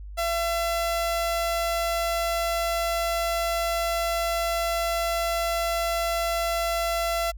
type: tone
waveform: sawtooth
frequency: 675 Hz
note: E5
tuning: 41 cents sharp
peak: -20 dBFS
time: 0.17-7.32 s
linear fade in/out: 20 ms
effects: added 50 Hz sine -36 dBFS peak until 7.37 s